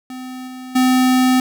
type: tone with level steps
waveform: square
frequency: 255.7 Hz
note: C4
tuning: 40 cents flat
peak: -29 / -31 / -12 dBFS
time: 0.1-1.4 s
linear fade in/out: 2 ms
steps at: 0.47 / 0.75 s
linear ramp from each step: 10 ms
effects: none